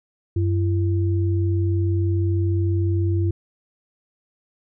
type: tone pair together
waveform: sine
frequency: 94.84 / 338.2 Hz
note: F#2 / E4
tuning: +43 / +44 cents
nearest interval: octave + minor seventh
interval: 2201 cents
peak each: -18 / -26 dBFS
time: 0.36-3.31 s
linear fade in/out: 5 ms
effects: none